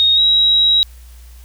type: tone with pitch glide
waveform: sine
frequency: 3729 to 3847 Hz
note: A#7 to B7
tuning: 0 to -46 cents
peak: -9 dBFS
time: 0-0.83 s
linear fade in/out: 0 ms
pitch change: +54 cents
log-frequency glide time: 0.15-0.2 s
effects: added 60 Hz sine -36 dBFS peak until 1.44 s + white hiss -49 dBFS RMS until 1.44 s